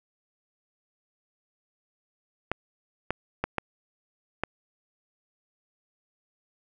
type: clicks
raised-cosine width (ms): 0.5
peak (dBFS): -11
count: 5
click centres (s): 2.516 / 3.106 / 3.44 / 3.583 / 4.436
effects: none